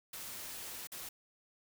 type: noise with dropouts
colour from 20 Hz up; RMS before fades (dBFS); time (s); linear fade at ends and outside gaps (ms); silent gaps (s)
white; -45; 0.13-1.09; 5; 0.872-0.918
effects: none